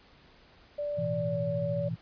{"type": "tone with pitch glide", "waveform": "sine", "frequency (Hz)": [585, 572.6], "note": ["D5", "D5"], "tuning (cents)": [-7, -44], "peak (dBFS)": -30, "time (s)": [0.78, 1.89], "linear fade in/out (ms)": 10, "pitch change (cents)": -37, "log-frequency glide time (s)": [1.17, 1.38]}
{"type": "chord", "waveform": "sine", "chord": "A suspended second", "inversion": "none", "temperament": "equal", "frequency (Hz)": [110, 123.47, 164.81], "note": ["A2", "B2", "E3"], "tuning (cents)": [0, 0, 0], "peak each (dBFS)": [-38, -36, -33], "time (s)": [0.97, 1.96], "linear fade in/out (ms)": 20}
{"effects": ["pink hiss -58 dBFS RMS until 2.01 s", "resampled to 11025 Hz"]}